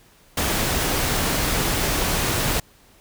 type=noise; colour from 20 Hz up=pink; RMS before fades=-22 dBFS; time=0.37-2.6 s; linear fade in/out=5 ms; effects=pink hiss -54 dBFS RMS until 3 s